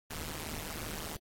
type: noise with amplitude modulation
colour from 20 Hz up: pink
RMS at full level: -36 dBFS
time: 0.1-1.17 s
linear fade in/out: 10 ms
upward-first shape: sine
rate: 155 Hz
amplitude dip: 95%
effects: AAC 64 kbps